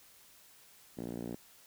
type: tone with band-pass filter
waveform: 5% pulse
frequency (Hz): 59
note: A#1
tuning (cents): +22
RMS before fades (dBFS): -41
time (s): 0.97-1.36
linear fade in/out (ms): 10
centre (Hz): 240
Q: 1.4
effects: white hiss -60 dBFS RMS until 1.66 s